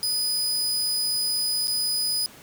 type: tone with dropouts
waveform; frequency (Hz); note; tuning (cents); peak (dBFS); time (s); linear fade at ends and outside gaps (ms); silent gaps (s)
sawtooth; 4978; D#8; 0; -20; 0.03-2.26; 0; 1.672-1.68
effects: pink hiss -47 dBFS RMS until 2.42 s + high-pass 100 Hz 12 dB/octave